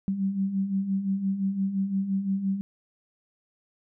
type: beating tone pair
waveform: sine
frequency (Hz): 190 / 195.8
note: F#3 / G3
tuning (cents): +46 / -2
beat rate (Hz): 5.8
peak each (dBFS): -32 / -25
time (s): 0.08-2.61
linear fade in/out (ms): 0
effects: none

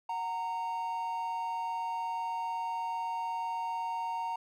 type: tone pair together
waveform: triangle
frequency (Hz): 741.6 / 924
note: F#5 / A#5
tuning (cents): +4 / -16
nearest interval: major third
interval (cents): 380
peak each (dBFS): -38 / -31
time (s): 0.09-4.36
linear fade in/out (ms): 5
effects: none

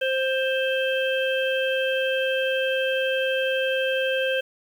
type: harmonic tone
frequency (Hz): 526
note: C5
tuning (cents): +9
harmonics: 1 / 3 / 5 / 6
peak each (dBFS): -23 / -28 / -30 / -31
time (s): 0.01-4.41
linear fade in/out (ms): 10
effects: 8-bit

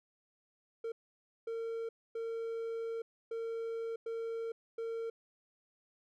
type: tone bursts at uneven times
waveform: triangle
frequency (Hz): 456.4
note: A#4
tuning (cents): -37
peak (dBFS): -34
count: 6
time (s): 0.84-0.92 / 1.47-1.89 / 2.15-3.02 / 3.31-3.96 / 4.06-4.52 / 4.78-5.1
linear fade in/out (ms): 5
effects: none

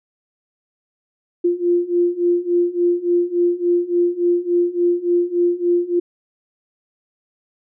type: beating tone pair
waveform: sine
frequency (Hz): 347.6 / 351.1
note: F4 / F4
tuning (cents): -8 / +9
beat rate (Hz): 3.5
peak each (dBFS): -19 / -17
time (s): 1.44-6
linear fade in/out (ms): 10
effects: none

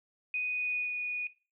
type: tone with pitch glide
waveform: sine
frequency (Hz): 2489 to 2465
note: D#7 to D#7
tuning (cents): 0 to -17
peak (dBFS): -30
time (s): 0.34-1.27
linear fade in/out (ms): 2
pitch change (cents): -17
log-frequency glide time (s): 0.47-0.99
effects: noise-tail reverb RT60 0.3 s tail -17 dB re dry

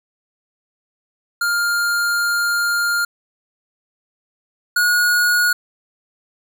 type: tone pair in turn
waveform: square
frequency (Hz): 1405 / 1447.8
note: F6 / F#6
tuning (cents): +10 / -38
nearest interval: minor second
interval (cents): 52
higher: second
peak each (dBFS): -17 / -14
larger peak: second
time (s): 1.41-3.05 / 4.76-5.53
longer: first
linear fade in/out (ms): 5
effects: none

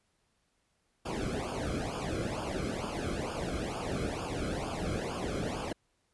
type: noise with flanger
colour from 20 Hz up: brown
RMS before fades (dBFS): -35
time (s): 1.05-5.73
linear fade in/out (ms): 10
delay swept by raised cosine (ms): 0.5 to 1.11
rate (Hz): 2.2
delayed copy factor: -1
effects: pink hiss -75 dBFS RMS until 6.13 s + resampled to 24000 Hz

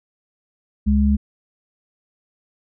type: tone pair together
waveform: sine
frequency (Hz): 69.83 / 207.7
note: C#2 / G#3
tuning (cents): +13 / 0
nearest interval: octave + perfect fifth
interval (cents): 1887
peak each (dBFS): -16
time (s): 0.86-1.17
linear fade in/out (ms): 20
effects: none

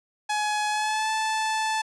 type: tone with pitch glide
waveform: sawtooth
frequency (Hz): 843 to 875.3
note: G#5 to A5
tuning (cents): +26 to -9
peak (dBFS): -20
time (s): 0.29-1.82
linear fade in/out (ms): 10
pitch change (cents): +65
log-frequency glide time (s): 0.69-1.1
effects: resampled to 22050 Hz

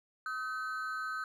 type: ring-modulated tone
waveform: triangle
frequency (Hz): 1400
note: F6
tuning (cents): +4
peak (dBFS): -30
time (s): 0.26-1.24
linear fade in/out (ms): 2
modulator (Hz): 127
effects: none

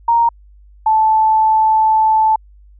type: tone pair in turn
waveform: sine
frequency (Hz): 932.3 / 874.9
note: A#5 / A5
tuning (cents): 0 / -10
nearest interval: minor second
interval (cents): 110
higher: first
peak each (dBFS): -9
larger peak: neither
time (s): 0.08-0.29 / 0.86-2.36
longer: second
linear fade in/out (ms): 5
effects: added 50 Hz sine -41 dBFS peak until 2.79 s

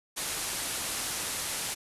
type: low-pass noise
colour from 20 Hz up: white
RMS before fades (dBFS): -34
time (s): 0.16-1.75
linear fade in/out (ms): 20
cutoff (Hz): 12000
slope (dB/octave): 48
effects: resampled to 32000 Hz

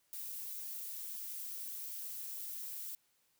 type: noise with amplitude modulation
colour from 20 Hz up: violet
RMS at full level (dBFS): -41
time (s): 0.13-2.95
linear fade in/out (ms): 0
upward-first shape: sine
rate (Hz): 200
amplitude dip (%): 60
effects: white hiss -75 dBFS RMS until 3.39 s

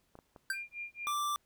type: clicks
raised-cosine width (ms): 1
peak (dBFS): -37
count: 3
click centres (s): 0.154 / 0.189 / 0.362
type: tone with exponential decay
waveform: square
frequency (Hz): 1568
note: G6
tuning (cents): 0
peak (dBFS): -29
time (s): 0.5-0.63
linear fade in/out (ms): 2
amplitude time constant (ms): 27
type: tone with tremolo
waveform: sine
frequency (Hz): 2400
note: D7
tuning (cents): +37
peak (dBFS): -37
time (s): 0.53-1.18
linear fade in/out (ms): 5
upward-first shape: sine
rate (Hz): 4.4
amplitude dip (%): 100
type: tone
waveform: square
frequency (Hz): 1174.7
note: D6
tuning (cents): 0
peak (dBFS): -32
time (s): 1.07-1.36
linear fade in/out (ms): 0
effects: pink hiss -74 dBFS RMS until 1.45 s

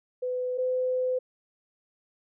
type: tone pair in turn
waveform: sine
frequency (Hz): 502 / 508.4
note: B4 / C5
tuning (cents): +28 / -50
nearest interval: unison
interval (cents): 22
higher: second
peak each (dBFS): -27 / -24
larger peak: second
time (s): 0.22-0.58 / 0.58-1.19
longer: second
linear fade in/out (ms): 10
effects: none

